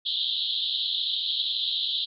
pink band-pass noise, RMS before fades -28 dBFS, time 0.05-2.06 s, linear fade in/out 20 ms, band 3200 to 4100 Hz, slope 96 dB/octave, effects none

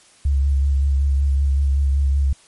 sine tone with vibrato, 69.3 Hz, C#2, in tune, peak -14 dBFS, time 0.25-2.33 s, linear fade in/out 5 ms, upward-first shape sine, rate 5.3 Hz, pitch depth 32 cents each way, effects white hiss -51 dBFS RMS until 2.47 s + MP3 48 kbps

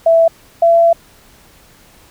sine tone pair in turn, 661 / 673.7 Hz, E5 / E5, +5 / +38 cents, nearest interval unison, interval 33 cents, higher second, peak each -6 dBFS, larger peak neither, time 0.06-0.28 / 0.62-0.93 s, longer second, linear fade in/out 5 ms, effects pink hiss -46 dBFS RMS until 2.1 s

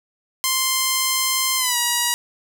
5% pulse tone with pitch glide, 1046.5 to 959.6 Hz, C6 to A#5, 0 to +50 cents, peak -6 dBFS, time 0.44-2.14 s, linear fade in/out 0 ms, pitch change -150 cents, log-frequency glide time 1.57-1.77 s, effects none

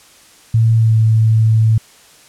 sine tone with pitch glide, 113.1 to 110.9 Hz, A2 to A2, +48 to +14 cents, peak -8 dBFS, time 0.54-1.78 s, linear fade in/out 5 ms, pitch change -34 cents, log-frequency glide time 0.78-0.95 s, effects white hiss -45 dBFS RMS until 2.28 s + low-pass 10000 Hz 12 dB/octave

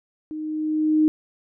sine tone with level ramp, 309.2 Hz, D#4, 11 cents flat, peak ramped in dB -29 to -13 dBFS, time 0.31-1.08 s, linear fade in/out 0 ms, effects none

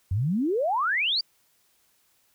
sine exponential sweep, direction up, 85.9 to 4846 Hz, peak -22 dBFS, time 0.11-1.21 s, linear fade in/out 5 ms, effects white hiss -66 dBFS RMS until 2.34 s

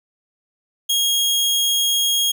sawtooth tone, 3272 Hz, G#7, 26 cents flat, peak -13 dBFS, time 0.89-2.32 s, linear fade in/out 10 ms, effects none

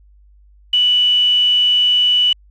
sine tone with quantisation, 2960 Hz, F#7, in tune, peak -10 dBFS, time 0.73-2.33 s, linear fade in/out 5 ms, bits 5, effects added 50 Hz sine -45 dBFS peak until 2.5 s + low-pass 5000 Hz 12 dB/octave

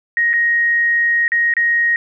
sine tone with dropouts, 1876 Hz, A#6, 11 cents sharp, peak -12 dBFS, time 0.17-1.96 s, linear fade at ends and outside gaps 1 ms, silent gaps 0.332-0.337 / 1.28-1.319 / 1.538-1.567 s, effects none

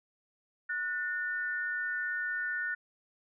sine tone pair together, 1465.3 / 1801 Hz, F#6 / A6, -17 / +40 cents, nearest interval major third, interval 357 cents, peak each -33 / -35 dBFS, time 0.69-2.75 s, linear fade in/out 10 ms, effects none

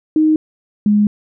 sine tone pair in turn, 311.1 / 208.1 Hz, D#4 / G#3, 0 / +4 cents, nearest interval perfect fifth, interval 696 cents, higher first, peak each -9 dBFS, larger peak neither, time 0.16-0.36 / 0.86-1.07 s, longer second, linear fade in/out 2 ms, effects none

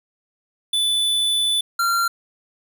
square tone pair in turn, 3488 / 1377 Hz, A7 / F6, -16 / -25 cents, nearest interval octave + major third, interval 1609 cents, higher first, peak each -18 dBFS, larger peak neither, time 0.73-1.61 / 1.79-2.08 s, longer first, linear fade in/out 5 ms, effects none

